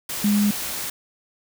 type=tone in noise; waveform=sine; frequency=206.3 Hz; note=G#3; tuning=11 cents flat; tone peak=-16 dBFS; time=0.24-0.51 s; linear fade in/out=5 ms; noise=white; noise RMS=-29 dBFS; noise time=0.09-0.9 s; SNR=+10 dB; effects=none